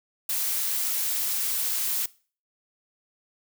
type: noise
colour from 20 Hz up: blue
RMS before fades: -27 dBFS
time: 0.29-2.06 s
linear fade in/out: 5 ms
effects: noise-tail reverb RT60 0.4 s tail -21 dB re dry